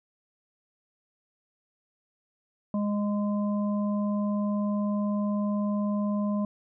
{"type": "harmonic tone", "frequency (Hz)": 206, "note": "G#3", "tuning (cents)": -14, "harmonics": [1, 3, 5], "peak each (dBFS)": [-25, -35, -39], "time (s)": [2.74, 6.45], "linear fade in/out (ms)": 2, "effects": []}